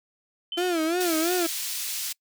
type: tone with exponential decay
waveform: sine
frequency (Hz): 3068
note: G7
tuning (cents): -38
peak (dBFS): -28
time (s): 0.52-1.03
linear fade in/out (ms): 2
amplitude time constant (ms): 110
type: tone with vibrato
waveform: 35% pulse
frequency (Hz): 338.7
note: E4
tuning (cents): +47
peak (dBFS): -21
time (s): 0.57-1.47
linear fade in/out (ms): 10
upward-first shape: sine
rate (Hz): 2.9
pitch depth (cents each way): 130
type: high-pass noise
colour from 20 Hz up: pink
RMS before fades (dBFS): -31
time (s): 1-2.13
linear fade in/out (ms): 10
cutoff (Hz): 3800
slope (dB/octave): 12
effects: noise-tail reverb RT60 0.1 s tail -25 dB re dry